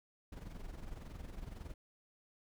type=noise with amplitude modulation; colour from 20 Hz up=brown; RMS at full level=-44 dBFS; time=0.32-1.74 s; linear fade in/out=5 ms; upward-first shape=sine; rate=21.8 Hz; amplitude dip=65%; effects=none